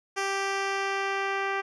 10% pulse tone with low-pass filter sweep, 392 Hz, G4, in tune, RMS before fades -29 dBFS, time 0.16-1.62 s, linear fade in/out 20 ms, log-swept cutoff 7200 to 2500 Hz, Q 0.96, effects none

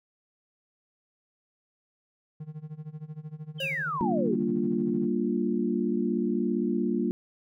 triangle tone with tremolo, 153.8 Hz, D#3, 20 cents flat, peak -32 dBFS, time 2.4-5.07 s, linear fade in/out 5 ms, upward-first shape sine, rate 13 Hz, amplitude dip 90%
sine exponential sweep, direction down, 3210 to 329.6 Hz, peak -28 dBFS, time 3.58-4.39 s, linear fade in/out 50 ms
square tone with exponential decay, 541 Hz, C#5, 42 cents flat, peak -33 dBFS, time 3.6-4.01 s, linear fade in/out 5 ms, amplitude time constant 87 ms
sine chord, G minor seventh, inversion none, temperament equal, 196 / 233.1 / 293.7 / 349.2 Hz, G3 / Bb3 / D4 / F4, 0 / 0 / 0 / 0 cents, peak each -30 / -28 / -33 / -30 dBFS, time 4.01-7.11 s, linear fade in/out 0 ms
effects none

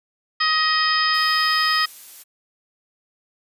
harmonic tone, 629 Hz, D#5, 19 cents sharp, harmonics 2 / 3 / 4 / 5 / 6 / 7 / 8, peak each -21 / -22 / -31 / -28 / -33 / -32 / -22 dBFS, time 0.4-1.86 s, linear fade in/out 10 ms
blue noise, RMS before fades -40 dBFS, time 1.13-2.24 s, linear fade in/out 20 ms
effects resampled to 32000 Hz

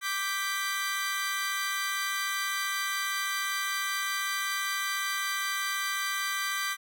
sawtooth chord, G major, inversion second, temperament equal, 1174.7 / 1568 / 1975.5 Hz, D6 / G6 / B6, 0 / 0 / 0 cents, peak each -30 dBFS, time 0.01-6.77 s, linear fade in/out 50 ms, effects none

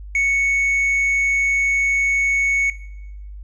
sine tone with tanh clipping, 2217 Hz, C#7, in tune, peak -16 dBFS, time 0.15-2.7 s, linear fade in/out 2 ms, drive 3 dB, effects noise-tail reverb RT60 0.9 s tail -18 dB re dry + added 50 Hz sine -32 dBFS peak until 3.43 s

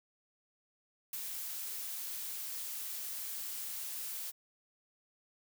blue noise with ADSR envelope, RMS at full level -39 dBFS, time 1.13-4.32 s, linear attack 4 ms, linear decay 34 ms, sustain -2 dB, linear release 27 ms, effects none

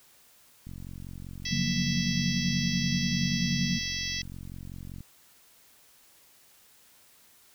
click train, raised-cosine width 5 ms, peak -30 dBFS, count 197, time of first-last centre 0.67-5.006 s, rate 45.2 Hz
harmonic tone, 660 Hz, E5, 2 cents sharp, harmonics 3 / 4 / 5 / 6 / 7 / 8 / 9, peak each -37 / -40 / -38 / -41 / -39 / -37 / -39 dBFS, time 1.45-4.22 s, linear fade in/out 5 ms
sine chord, Gb major seventh, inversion second, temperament equal, 138.59 / 174.61 / 185 / 233.1 Hz, Db3 / F3 / Gb3 / Bb3, 0 / 0 / 0 / 0 cents, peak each -32 / -32 / -32 / -32 dBFS, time 1.51-3.79 s, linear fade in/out 10 ms
effects white hiss -59 dBFS RMS until 7.54 s

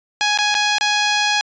10% pulse tone with dropouts, 833 Hz, G#5, 5 cents sharp, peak -7 dBFS, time 0.21-1.41 s, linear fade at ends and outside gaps 0 ms, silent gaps 0.375-0.387 / 0.543-0.55 / 0.783-0.81 s, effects resampled to 16000 Hz

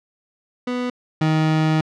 30% pulse tone pair in turn, 247.6 / 156.93 Hz, B3 / D#3, +5 / +15 cents, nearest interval minor sixth, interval 790 cents, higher first, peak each -19 / -13 dBFS, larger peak second, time 0.67-0.9 / 1.21-1.81 s, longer second, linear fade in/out 5 ms, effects low-pass 4000 Hz 12 dB/octave

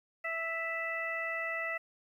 harmonic tone, 659.3 Hz, E5, in tune, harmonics 1 / 2 / 3 / 4, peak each -40 / -41 / -35 / -42 dBFS, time 0.24-1.78 s, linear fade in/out 10 ms, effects 11-bit

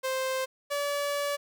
sawtooth tone pair in turn, 523.3 / 573.9 Hz, C5 / D5, 0 / -40 cents, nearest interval major second, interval 160 cents, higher second, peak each -24 dBFS, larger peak neither, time 0.03-0.46 / 0.7-1.37 s, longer second, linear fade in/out 20 ms, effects none

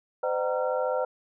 sine tone cluster, 512 / 606 / 760 / 933 / 1367 Hz, C5 / D#5 / F#5 / A#5 / F6, -38 / -46 / +46 / +1 / -37 cents, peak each -27 / -30 / -34 / -35 / -36 dBFS, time 0.23-1.05 s, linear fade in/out 5 ms, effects none

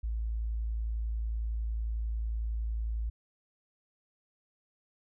sine tone, 55.5 Hz, A1, 16 cents sharp, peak -30 dBFS, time 0.03-3.1 s, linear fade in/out 10 ms, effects none

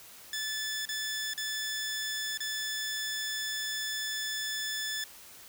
15% pulse tone with dropouts, 1740 Hz, A6, 20 cents flat, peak -26 dBFS, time 0.33-5.04 s, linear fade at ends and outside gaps 2 ms, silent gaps 0.854-0.889 / 1.336-1.377 / 2.375-2.404 s, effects white hiss -51 dBFS RMS until 5.48 s

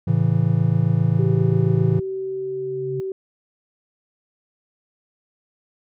triangle chord, A major, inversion none, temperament just, 110 / 137.5 / 165 Hz, A2 / C#3 / E3, 0 / -14 / +2 cents, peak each -18 dBFS, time 0.07-2 s, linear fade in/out 10 ms
sine tone with pitch glide, 387.9 to 382.6 Hz, G4 to G4, -18 to -42 cents, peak -24 dBFS, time 1.19-3.12 s, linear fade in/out 2 ms, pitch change -24 cents, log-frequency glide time 1.36-1.83 s
sine tone with exponential growth, 136.6 Hz, C#3, 25 cents flat, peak -25 dBFS, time 1.75-3 s, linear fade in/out 0 ms, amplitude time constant 270 ms
effects none

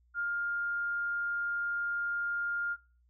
sine tone, 1407 Hz, F6, 12 cents sharp, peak -30 dBFS, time 0.14-2.77 s, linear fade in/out 50 ms, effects noise-tail reverb RT60 0.4 s tail -23 dB re dry + added 60 Hz sine -64 dBFS peak until 3.09 s

